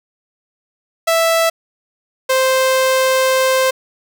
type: tone pair in turn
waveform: sawtooth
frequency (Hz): 659.3 / 522.7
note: E5 / C5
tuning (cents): 0 / -2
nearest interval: major third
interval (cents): 402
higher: first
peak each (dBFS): -8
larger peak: neither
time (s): 1.07-1.5 / 2.29-3.71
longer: second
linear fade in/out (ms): 10
effects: none